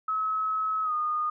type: tone with pitch glide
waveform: sine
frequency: 1286 to 1227.2 Hz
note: E6 to D#6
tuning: -43 to -24 cents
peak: -25 dBFS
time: 0.08-1.3 s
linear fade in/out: 5 ms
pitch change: -81 cents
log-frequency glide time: 0.83-0.93 s
effects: none